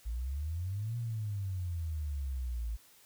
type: exponential two-way sweep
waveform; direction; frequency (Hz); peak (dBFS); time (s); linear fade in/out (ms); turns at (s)
sine; up then down; 54.3 to 119.7 to 54.3; -33; 0.05-2.77; 20; 0.97
effects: white hiss -61 dBFS RMS until 3.05 s